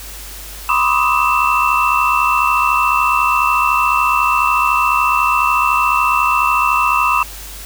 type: tone cluster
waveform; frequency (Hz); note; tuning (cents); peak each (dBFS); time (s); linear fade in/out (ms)
sine; 987 / 1061 / 1194 / 1264 / 2675; B5 / C6 / D6 / D#6 / E7; -1 / +24 / +28 / +27 / +25; -18; 0.69-7.23; 2
effects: added 50 Hz sine -33 dBFS peak until 7.65 s + white hiss -33 dBFS RMS until 7.65 s